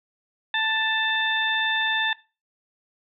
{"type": "harmonic tone with a mistuned harmonic", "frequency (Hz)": 882, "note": "A5", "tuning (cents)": 4, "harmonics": [1, 2, 3, 4], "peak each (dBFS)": [-29, -24, -32, -27], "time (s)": [0.54, 2.13], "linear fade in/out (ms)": 2, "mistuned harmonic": 4, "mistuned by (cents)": 25, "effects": ["noise-tail reverb RT60 0.3 s tail -19 dB re dry"]}